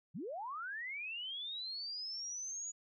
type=linear sweep; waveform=sine; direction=up; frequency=122.5 to 6870 Hz; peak=-40 dBFS; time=0.14-2.72 s; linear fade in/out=20 ms; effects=none